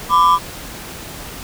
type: ring-modulated tone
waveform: triangle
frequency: 1092 Hz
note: C#6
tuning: 26 cents flat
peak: -4 dBFS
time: 0.09-0.39 s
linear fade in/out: 50 ms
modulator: 88.1 Hz
effects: pink hiss -32 dBFS RMS until 1.43 s